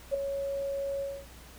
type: tone with ADSR envelope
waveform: sine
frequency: 554.4 Hz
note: C#5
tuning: in tune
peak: -22 dBFS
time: 0.11-1.26 s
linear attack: 32 ms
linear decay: 6 ms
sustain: -8 dB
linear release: 250 ms
effects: added 60 Hz sine -52 dBFS peak until 1.58 s + pink hiss -52 dBFS RMS until 1.58 s